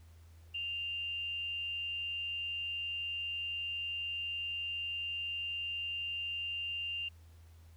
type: tone with amplitude modulation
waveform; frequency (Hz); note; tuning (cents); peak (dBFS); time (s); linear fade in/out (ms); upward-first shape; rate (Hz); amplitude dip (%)
sine; 2792; F7; -1; -34; 0.54-7.09; 10; sine; 260; 30
effects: added 82 Hz sine -54 dBFS peak until 7.76 s + pink hiss -68 dBFS RMS until 7.76 s